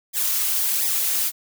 blue noise with flanger, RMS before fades -22 dBFS, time 0.13-1.32 s, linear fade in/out 50 ms, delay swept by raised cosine 0.69 to 6.39 ms, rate 1.4 Hz, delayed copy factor -1, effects none

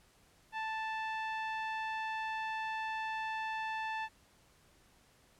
sawtooth tone with low-pass filter, 880 Hz, A5, in tune, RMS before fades -38 dBFS, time 0.52-4.09 s, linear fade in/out 50 ms, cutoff 2500 Hz, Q 1.4, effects pink hiss -66 dBFS RMS until 5.39 s + low-pass 12000 Hz 12 dB/octave

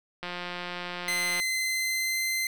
click train, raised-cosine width 0.3 ms, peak -19 dBFS, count 208, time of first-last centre 0.23-1.399 s, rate 177 Hz
sawtooth tone with pitch glide, 2056 to 2070 Hz, C7 to C7, -31 to -19 cents, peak -23 dBFS, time 1.08-2.47 s, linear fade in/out 2 ms, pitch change +12 cents, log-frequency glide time 1.4-2.19 s
effects none

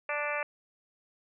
harmonic tone, 293.7 Hz, D4, in tune, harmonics 2 / 3 / 4 / 5 / 6 / 7 / 8 / 9, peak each -35 / -40 / -38 / -40 / -38 / -40 / -37 / -41 dBFS, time 0.09-0.43 s, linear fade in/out 2 ms, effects none

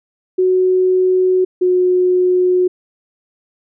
sine tone pair in turn, 370 / 363.9 Hz, F#4 / F#4, 0 / -29 cents, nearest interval unison, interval 29 cents, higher first, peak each -10 dBFS, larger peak neither, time 0.38-1.45 / 1.61-2.68 s, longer neither, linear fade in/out 10 ms, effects none

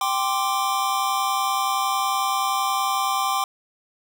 square chord, G suspended fourth, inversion none, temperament just, 784 / 1045.3 / 1176 Hz, G5 / C6 / D6, 0 / -2 / +2 cents, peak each -26 dBFS, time 0.01-3.44 s, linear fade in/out 2 ms, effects none

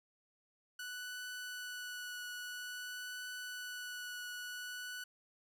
sawtooth tone with vibrato, 1480 Hz, F#6, in tune, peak -39 dBFS, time 0.79-5.04 s, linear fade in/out 5 ms, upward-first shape triangle, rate 0.5 Hz, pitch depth 13 cents each way, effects none

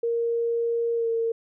sine tone with pitch glide, 466.2 to 457.4 Hz, A#4 to A#4, 0 to -33 cents, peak -22 dBFS, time 0.03-1.32 s, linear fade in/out 5 ms, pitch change -33 cents, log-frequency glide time 0.95-1.08 s, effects none

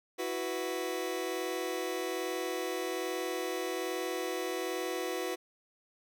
sawtooth chord, E suspended second, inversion none, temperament just, 329.6 / 370.8 / 494.4 Hz, E4 / F#4 / B4, 0 / +4 / +2 cents, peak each -35 / -32 / -33 dBFS, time 0.18-5.36 s, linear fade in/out 20 ms, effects none

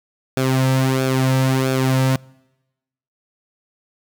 sawtooth tone with flanger, 131.4 Hz, C3, 8 cents sharp, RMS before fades -17 dBFS, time 0.37-2.16 s, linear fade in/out 0 ms, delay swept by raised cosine 1 to 2.8 ms, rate 1.5 Hz, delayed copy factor -0.65, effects noise-tail reverb RT60 1.0 s tail -26 dB re dry

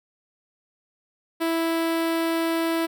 sawtooth tone with notch filter, 329.6 Hz, E4, in tune, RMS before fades -24 dBFS, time 1.4-2.87 s, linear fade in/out 20 ms, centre 6600 Hz, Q 1.4, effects none

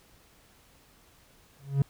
triangle tone with exponential growth, 138.59 Hz, C#3, in tune, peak -15 dBFS, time 1.59-1.82 s, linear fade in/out 2 ms, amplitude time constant 50 ms, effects pink hiss -60 dBFS RMS until 1.89 s

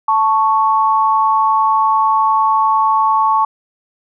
sine tone pair together, 880 / 1108.7 Hz, A5 / C#6, 0 / 0 cents, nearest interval major third, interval 400 cents, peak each -13 dBFS, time 0.08-3.45 s, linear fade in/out 5 ms, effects none

